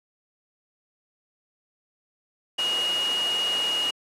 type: tone in noise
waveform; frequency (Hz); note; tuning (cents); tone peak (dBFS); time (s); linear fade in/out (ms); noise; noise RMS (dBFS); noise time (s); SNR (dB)
sine; 2876; F#7; -50; -23; 2.58-3.91; 10; pink; -31; 2.58-3.91; +5
effects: high-pass 400 Hz 12 dB/octave + low-pass 9000 Hz 12 dB/octave